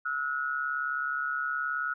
sine tone pair together, 1308 / 1447 Hz, E6 / F#6, -14 / -39 cents, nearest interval major second, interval 175 cents, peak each -33 / -30 dBFS, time 0.05-1.94 s, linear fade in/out 10 ms, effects none

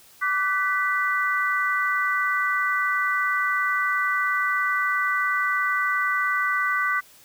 sine tone cluster, 1166 / 1503 / 1972 Hz, D6 / F#6 / B6, -13 / +27 / -3 cents, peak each -25 dBFS, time 0.21-7.01 s, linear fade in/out 20 ms, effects white hiss -52 dBFS RMS until 7.24 s

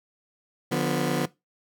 20% pulse chord, B diminished, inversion first, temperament just, 148.16 / 177.8 / 246.9 Hz, D3 / F3 / B3, +16 / +31 / 0 cents, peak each -23 dBFS, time 0.71-1.26 s, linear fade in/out 10 ms, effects noise-tail reverb RT60 0.2 s tail -19 dB re dry

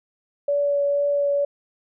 sine tone with vibrato, 571 Hz, D5, 49 cents flat, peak -18 dBFS, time 0.48-1.45 s, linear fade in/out 5 ms, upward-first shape triangle, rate 2.1 Hz, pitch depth 11 cents each way, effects none

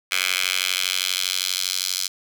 10% pulse tone with high-pass filter sweep, 92.5 Hz, F#2, in tune, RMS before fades -24 dBFS, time 0.11-2.08 s, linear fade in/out 10 ms, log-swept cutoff 2300 to 4600 Hz, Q 1.7, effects none

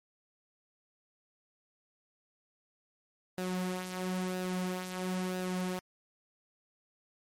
sawtooth tone with flanger, 183.6 Hz, F#3, 13 cents flat, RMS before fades -35 dBFS, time 3.38-5.79 s, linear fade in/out 0 ms, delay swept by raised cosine 0.9 to 5.4 ms, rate 1 Hz, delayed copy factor -0.5, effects MP3 64 kbps

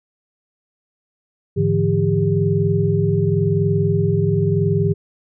sine tone cluster, 104.3 / 147.5 / 168.4 / 399.7 Hz, G#2 / D3 / E3 / G4, +8 / +8 / +37 / +34 cents, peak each -20 dBFS, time 1.56-4.94 s, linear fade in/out 20 ms, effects none

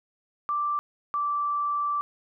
sine tone pair in turn, 1174.7 / 1166.6 Hz, D6 / D6, 0 / -12 cents, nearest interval unison, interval 12 cents, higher first, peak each -24 dBFS, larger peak neither, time 0.49-0.79 / 1.14-2.01 s, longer second, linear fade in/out 0 ms, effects none

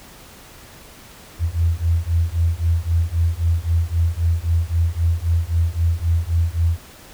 sine beating tone pair, 82 / 85.8 Hz, E2 / F2, -9 / -30 cents, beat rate 3.8 Hz, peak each -19 dBFS, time 1.39-6.79 s, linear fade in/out 50 ms, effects pink hiss -43 dBFS RMS until 7.13 s

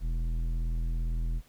sine tone with tanh clipping, 41.2 Hz, E1, in tune, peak -29 dBFS, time 0-1.42 s, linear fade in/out 50 ms, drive 11 dB, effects pink hiss -62 dBFS RMS until 1.48 s

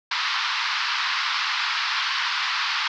pink band-pass noise, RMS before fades -25 dBFS, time 0.11-2.88 s, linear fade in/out 5 ms, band 970 to 5100 Hz, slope 48 dB/octave, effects none

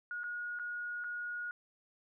sine tone with dropouts, 1444 Hz, F#6, 43 cents flat, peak -37 dBFS, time 0.11-1.51 s, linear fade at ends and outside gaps 1 ms, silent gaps 0.234-0.24 / 0.589-0.596 / 1.039-1.043 s, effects none

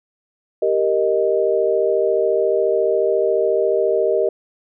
sine chord, Eb major, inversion first, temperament equal, 392 / 466.2 / 622.3 Hz, G4 / Bb4 / Eb5, 0 / 0 / 0 cents, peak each -19 dBFS, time 0.62-4.29 s, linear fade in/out 5 ms, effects none

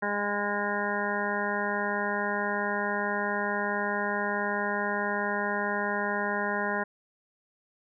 harmonic tone, 204.6 Hz, G#3, 26 cents flat, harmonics 1 / 2 / 3 / 4 / 5 / 7 / 8 / 9, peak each -35 / -35 / -35 / -35 / -35 / -35 / -35 / -35 dBFS, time 0.02-6.84 s, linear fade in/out 10 ms, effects none

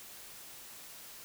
silence, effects white hiss -50 dBFS RMS until 1.24 s

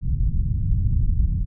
pink low-pass noise, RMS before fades -20 dBFS, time 0.01-1.46 s, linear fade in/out 50 ms, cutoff 140 Hz, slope 24 dB/octave, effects none

